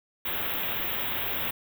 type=band-stop noise; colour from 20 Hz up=white; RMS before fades=-30 dBFS; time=0.25-1.51 s; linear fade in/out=5 ms; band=3700 to 13000 Hz; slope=96 dB/octave; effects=none